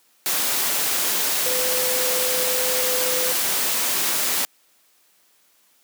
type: tone in noise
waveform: sine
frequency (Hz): 506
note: B4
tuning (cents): +42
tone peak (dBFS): -26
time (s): 1.46-3.32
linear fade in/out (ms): 0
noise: white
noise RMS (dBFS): -22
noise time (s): 0.26-4.45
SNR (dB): -7
effects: white hiss -60 dBFS RMS until 5.83 s + high-pass 200 Hz 12 dB/octave